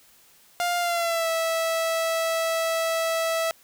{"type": "tone with pitch glide", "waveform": "sawtooth", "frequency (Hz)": [702, 655], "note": ["F5", "E5"], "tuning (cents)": [9, -11], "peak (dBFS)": -19, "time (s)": [0.6, 3.51], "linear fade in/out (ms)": 0, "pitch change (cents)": -120, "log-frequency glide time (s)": [0.79, 1.28], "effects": ["white hiss -56 dBFS RMS until 3.63 s"]}